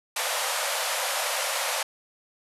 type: band-pass noise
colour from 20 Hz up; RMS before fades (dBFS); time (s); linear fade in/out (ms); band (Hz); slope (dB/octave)
pink; -28; 0.16-1.83; 5; 500 to 13000; 96
effects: none